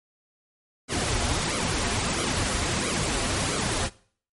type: noise with flanger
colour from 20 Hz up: pink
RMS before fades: -26 dBFS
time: 0.88-3.9 s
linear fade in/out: 50 ms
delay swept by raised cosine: 1.1 to 6.7 ms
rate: 1.5 Hz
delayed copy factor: -0.75
effects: noise-tail reverb RT60 0.5 s tail -21 dB re dry + MP3 48 kbps